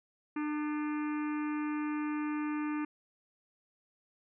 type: harmonic tone with a mistuned harmonic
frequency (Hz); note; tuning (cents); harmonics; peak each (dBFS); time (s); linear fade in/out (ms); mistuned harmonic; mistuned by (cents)
300; D4; +37; 1 / 3 / 4 / 5 / 6 / 7 / 8 / 9; -32 / -45 / -44 / -50 / -49 / -51 / -50 / -56; 0.36-2.85; 5; 6; -50
effects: none